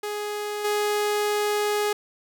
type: tone with level steps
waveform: sawtooth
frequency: 416.6 Hz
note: G#4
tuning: 5 cents sharp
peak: -24 / -18 dBFS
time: 0.03-1.93 s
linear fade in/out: 5 ms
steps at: 0.64 s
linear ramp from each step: 10 ms
effects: none